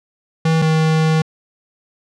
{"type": "tone pair in turn", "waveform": "square", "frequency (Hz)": [161.1, 158.52], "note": ["E3", "D#3"], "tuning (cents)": [-39, 33], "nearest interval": "unison", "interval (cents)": 28, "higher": "first", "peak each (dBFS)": -13, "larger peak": "neither", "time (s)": [[0.45, 0.62], [0.62, 1.22]], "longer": "second", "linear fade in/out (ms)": 5, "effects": ["low-pass 6000 Hz 12 dB/octave"]}